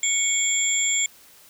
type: tone cluster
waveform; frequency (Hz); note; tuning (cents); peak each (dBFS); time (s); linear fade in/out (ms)
sine; 2220 / 3351 / 7300; C#7 / G#7 / A#8; +2 / +15 / -37; -26 / -28 / -21; 0.03-1.06; 2
effects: white hiss -51 dBFS RMS until 1.49 s